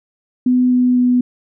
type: tone with pitch steps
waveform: sine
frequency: 250.7 / 249.3 / 247.8 Hz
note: B3 / B3 / B3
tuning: +26 / +16 / +6 cents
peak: -10 dBFS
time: 0.46-1.21 s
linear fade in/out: 5 ms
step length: 250 ms
effects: none